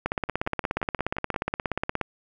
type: two click trains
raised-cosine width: 0.5 ms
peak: -10 / -20 dBFS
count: 34 / 7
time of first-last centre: 0.06-2.013 / 0.29-1.343 s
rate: 16.9 / 5.7 Hz
effects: none